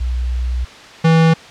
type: tone pair in turn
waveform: sine / square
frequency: 61.74 / 162.7 Hz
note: B1 / E3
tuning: 0 / -22 cents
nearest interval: octave + perfect fourth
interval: 1678 cents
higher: second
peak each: -16 / -9 dBFS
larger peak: second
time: 0-0.65 / 1.04-1.34 s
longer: first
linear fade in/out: 10 ms
effects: white hiss -37 dBFS RMS until 1.5 s + low-pass 4000 Hz 12 dB/octave